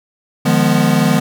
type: chord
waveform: square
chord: F half-diminished seventh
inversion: third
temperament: equal with one note detuned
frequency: 151.92 / 174.61 / 207.7 / 246.9 Hz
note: Eb3 / F3 / Ab3 / Cb4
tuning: -41 / 0 / 0 / 0 cents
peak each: -17 dBFS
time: 0.45-1.2 s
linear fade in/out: 10 ms
effects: none